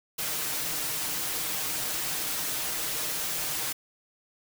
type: noise with comb filter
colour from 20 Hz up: white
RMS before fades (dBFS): -31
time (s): 0.18-3.73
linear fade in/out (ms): 10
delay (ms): 6.5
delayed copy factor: +0.55
effects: none